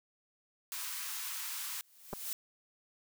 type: high-pass noise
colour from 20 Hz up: white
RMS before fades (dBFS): -40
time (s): 0.72-1.81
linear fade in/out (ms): 0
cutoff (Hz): 910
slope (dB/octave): 48
type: noise with exponential growth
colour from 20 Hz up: blue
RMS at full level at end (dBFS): -36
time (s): 1.73-2.33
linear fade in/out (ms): 1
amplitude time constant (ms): 130
type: clicks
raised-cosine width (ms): 1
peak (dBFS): -25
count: 2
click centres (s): 2.13 / 2.135
effects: none